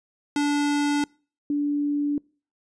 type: tone pair in turn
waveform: square / sine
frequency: 290.2 / 290.2 Hz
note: D4 / D4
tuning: -21 / -21 cents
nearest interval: unison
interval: 0 cents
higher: neither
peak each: -21 dBFS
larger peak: neither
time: 0.36-1.04 / 1.5-2.18 s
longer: neither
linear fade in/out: 2 ms
effects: noise-tail reverb RT60 0.4 s tail -26 dB re dry + resampled to 22050 Hz